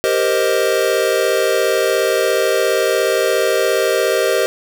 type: chord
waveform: square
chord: C minor seventh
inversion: second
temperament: equal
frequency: 392 / 466.2 / 523.3 / 622.3 Hz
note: G4 / Bb4 / C5 / Eb5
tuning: 0 / 0 / 0 / 0 cents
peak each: -20 dBFS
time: 0.04-4.46 s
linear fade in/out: 0 ms
effects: none